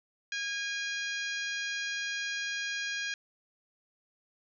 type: harmonic tone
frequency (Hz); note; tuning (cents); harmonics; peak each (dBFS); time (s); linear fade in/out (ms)
818; G#5; -26; 2 / 3 / 4 / 5 / 6 / 7 / 8; -35 / -39 / -41 / -43 / -45 / -46 / -47; 0.32-3.14; 2
effects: none